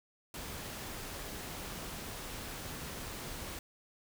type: noise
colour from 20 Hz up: pink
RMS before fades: -43 dBFS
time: 0.34-3.59 s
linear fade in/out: 2 ms
effects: none